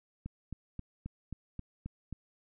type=click train; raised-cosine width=5 ms; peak=-27 dBFS; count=8; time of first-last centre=0.26-2.127 s; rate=3.75 Hz; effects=none